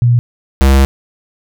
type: tone pair in turn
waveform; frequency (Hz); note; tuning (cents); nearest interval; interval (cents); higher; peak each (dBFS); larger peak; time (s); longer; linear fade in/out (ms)
sine / square; 120.4 / 67.57; B2 / C#2; -44 / -44; minor seventh; 1000; first; -6; neither; 0.02-0.19 / 0.61-0.85; second; 0
effects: none